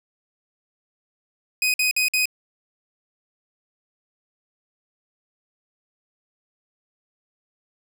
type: tone bursts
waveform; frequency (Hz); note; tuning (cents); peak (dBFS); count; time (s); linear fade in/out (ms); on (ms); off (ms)
sawtooth; 2504; D#7; +10; -15; 4; 1.62-2.256; 2; 120; 52
effects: none